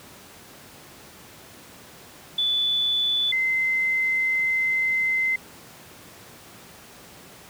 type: tone pair in turn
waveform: sine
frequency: 3474 / 2066 Hz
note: A7 / C7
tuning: -23 / -22 cents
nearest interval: major sixth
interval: 899 cents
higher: first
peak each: -20 dBFS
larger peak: neither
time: 2.38-3.32 / 3.32-5.36 s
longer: second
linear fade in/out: 5 ms
effects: pink hiss -46 dBFS RMS until 7.49 s + high-pass 100 Hz 12 dB/octave

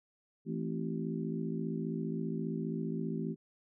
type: harmonic tone with a mistuned harmonic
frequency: 55 Hz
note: A1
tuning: in tune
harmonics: 3 / 4 / 5 / 6 / 7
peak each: -37 / -38 / -41 / -44 / -42 dBFS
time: 0.45-3.36 s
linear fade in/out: 50 ms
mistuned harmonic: 5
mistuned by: -73 cents
effects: none

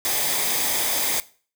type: noise with comb filter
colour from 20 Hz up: white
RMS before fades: -23 dBFS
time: 0.05-1.2 s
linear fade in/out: 0 ms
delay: 0.71 ms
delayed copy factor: -0.5
effects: noise-tail reverb RT60 0.4 s tail -18 dB re dry

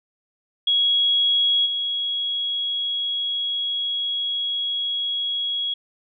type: tone with level steps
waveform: sine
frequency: 3322 Hz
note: G#7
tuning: in tune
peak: -16 / -22 dBFS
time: 0.67-5.74 s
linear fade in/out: 5 ms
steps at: 1.65 s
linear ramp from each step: 20 ms
effects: none

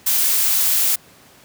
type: noise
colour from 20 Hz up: blue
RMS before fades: -17 dBFS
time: 0.06-0.96 s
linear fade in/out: 10 ms
effects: pink hiss -48 dBFS RMS until 1.44 s + high-pass 100 Hz 12 dB/octave

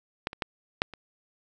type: clicks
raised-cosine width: 0.3 ms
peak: -12 / -23 / -12 / -6 / -26 dBFS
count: 5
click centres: 0.271 / 0.331 / 0.422 / 0.819 / 0.937 s
effects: none

